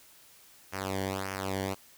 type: tone with flanger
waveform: sawtooth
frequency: 96.2 Hz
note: G2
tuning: 32 cents flat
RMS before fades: -34 dBFS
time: 0.72-1.75 s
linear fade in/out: 20 ms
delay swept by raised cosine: 0.25 to 0.79 ms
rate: 1.7 Hz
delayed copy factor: -0.85
effects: white hiss -57 dBFS RMS until 1.97 s